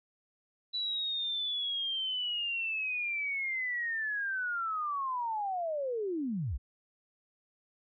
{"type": "linear sweep", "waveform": "sine", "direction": "down", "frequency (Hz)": [3967, 46.25], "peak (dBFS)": -31, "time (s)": [0.73, 6.58], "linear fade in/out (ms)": 20, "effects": []}